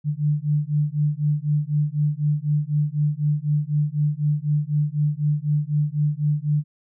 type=beating tone pair; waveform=sine; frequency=146.7 / 150.7 Hz; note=D3 / D3; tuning=-2 / +45 cents; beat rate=4 Hz; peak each=-22 dBFS; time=0.04-6.64 s; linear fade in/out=50 ms; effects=none